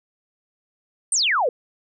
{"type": "exponential sweep", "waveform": "sine", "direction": "down", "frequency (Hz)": [9397, 451], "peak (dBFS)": -17, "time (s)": [1.12, 1.49], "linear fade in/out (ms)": 2, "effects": []}